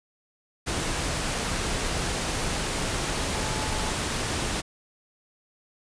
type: tone in noise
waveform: sine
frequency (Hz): 865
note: A5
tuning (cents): -30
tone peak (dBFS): -36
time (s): 3.34-3.92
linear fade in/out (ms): 20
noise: pink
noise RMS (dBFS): -28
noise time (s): 0.66-4.62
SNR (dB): -11
effects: resampled to 22050 Hz